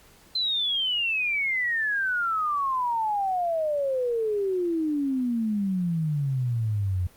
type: exponential sweep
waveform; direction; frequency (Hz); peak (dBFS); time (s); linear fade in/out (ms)
sine; down; 4100 to 87.31; -23; 0.35-7.07; 5
effects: pink hiss -55 dBFS RMS until 7.16 s + Opus 48 kbps

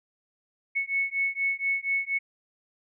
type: beating tone pair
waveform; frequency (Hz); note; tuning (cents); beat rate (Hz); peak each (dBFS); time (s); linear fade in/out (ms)
sine; 2204 / 2208.2; C#7 / C#7; -11 / -7; 4.2; -28; 0.75-2.19; 20
effects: none

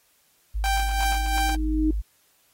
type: tone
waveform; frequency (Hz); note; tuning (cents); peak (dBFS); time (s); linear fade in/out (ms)
sine; 51.8; G#1; -4; -23; 0.54-2.02; 20
type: tone with tremolo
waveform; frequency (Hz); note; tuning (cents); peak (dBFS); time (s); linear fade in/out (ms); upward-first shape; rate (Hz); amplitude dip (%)
sawtooth; 784; G5; 0; -18; 0.64-1.55; 0; sine; 2.9; 55
type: tone with exponential growth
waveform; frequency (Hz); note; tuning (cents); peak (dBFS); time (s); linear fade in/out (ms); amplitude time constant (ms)
sine; 311.1; D#4; 0; -18; 0.76-1.91; 5; 250
effects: white hiss -63 dBFS RMS until 2.53 s + AAC 48 kbps

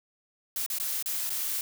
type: noise with dropouts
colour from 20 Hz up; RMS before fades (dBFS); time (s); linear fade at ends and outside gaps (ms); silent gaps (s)
blue; -31; 0.56-1.61; 2; 0.663-0.7 / 0.785-0.799 / 1.026-1.059 / 1.295-1.302
effects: none

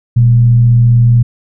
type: tone with frequency modulation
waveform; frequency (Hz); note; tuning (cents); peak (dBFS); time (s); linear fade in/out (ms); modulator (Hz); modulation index
sine; 119.5; A#2; +43; -4; 0.16-1.23; 10; 84.4; 0.24
effects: none

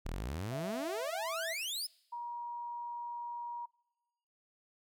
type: exponential sweep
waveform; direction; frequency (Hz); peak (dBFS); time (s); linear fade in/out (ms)
sawtooth; up; 34.19 to 5320; -33; 0.05-1.87; 10
type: tone with pitch glide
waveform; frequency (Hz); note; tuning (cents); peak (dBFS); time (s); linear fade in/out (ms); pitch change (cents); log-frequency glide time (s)
sine; 659.3 to 655.1; E5 to E5; 0 to -11; -38; 0.51-1.54; 20; -11; 0.96-1.1
type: tone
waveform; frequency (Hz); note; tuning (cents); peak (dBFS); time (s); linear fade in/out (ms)
sine; 952; A#5; +36; -38; 2.12-3.66; 10
effects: noise-tail reverb RT60 1.0 s tail -25 dB re dry

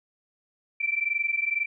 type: tone pair together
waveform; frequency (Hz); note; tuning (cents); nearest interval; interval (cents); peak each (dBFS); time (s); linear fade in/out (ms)
sine; 2329 / 2351; D7 / D7; -15 / +1; unison; 16; -27; 0.8-1.66; 10
effects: none

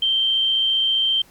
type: tone with amplitude modulation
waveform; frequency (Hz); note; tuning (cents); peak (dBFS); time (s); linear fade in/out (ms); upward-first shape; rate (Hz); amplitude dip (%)
sine; 3136; G7; 0; -15; 0.02-1.22; 5; sine; 115; 30
effects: pink hiss -52 dBFS RMS until 1.3 s

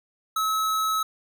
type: tone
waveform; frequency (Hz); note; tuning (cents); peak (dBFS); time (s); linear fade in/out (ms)
square; 1292; E6; -35; -23; 0.36-1.03; 5
effects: none

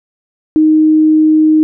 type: tone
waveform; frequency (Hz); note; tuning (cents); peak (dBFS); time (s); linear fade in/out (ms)
sine; 311.1; D#4; 0; -5; 0.56-1.63; 0
effects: none

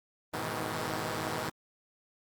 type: tone cluster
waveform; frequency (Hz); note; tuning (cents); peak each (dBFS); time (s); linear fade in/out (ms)
5% pulse; 85.6 / 105.5 / 123.6 / 156.6 / 163.5; F2 / G#2 / B2 / D#3 / E3; -34 / +28 / +2 / +11 / -14; -34 / -27 / -27 / -26 / -30; 0.33-1.5; 10
effects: Opus 32 kbps

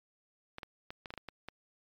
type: clicks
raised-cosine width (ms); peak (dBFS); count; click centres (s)
0.3; -26; 9; 0.584 / 0.632 / 0.905 / 1.058 / 1.105 / 1.139 / 1.177 / 1.287 / 1.486
effects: MP3 96 kbps

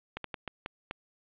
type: slowing click train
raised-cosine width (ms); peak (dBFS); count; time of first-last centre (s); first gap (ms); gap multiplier
0.3; -19; 6; 0.17-0.911; 73; 1.36
effects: resampled to 8000 Hz + 9-bit

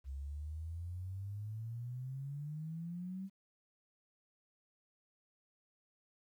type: exponential sweep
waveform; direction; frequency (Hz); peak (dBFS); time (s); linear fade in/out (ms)
sine; up; 66 to 196; -40; 0.04-3.3; 50
effects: 12-bit

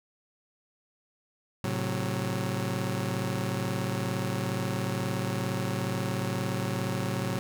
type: chord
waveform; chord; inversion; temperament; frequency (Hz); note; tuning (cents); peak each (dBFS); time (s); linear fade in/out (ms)
sawtooth; F# diminished; first; just; 111 / 133.2 / 185; A2 / C3 / F#3; +16 / +31 / 0; -29; 1.64-7.39; 0
effects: none

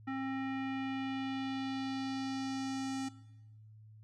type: tone with low-pass filter sweep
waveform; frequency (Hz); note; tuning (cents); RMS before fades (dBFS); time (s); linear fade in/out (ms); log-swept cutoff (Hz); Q
square; 267; C4; +35; -38; 0.07-3.09; 10; 1800 to 7400; 1.9
effects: noise-tail reverb RT60 1.0 s tail -18 dB re dry + added 108 Hz sine -53 dBFS peak until 4.03 s

